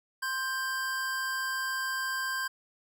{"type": "tone pair together", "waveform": "square", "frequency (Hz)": [1045.8, 1580], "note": ["C6", "G6"], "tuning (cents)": [-1, 13], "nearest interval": "perfect fifth", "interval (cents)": 714, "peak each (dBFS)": [-37, -32], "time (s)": [0.22, 2.48], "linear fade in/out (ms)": 10, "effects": []}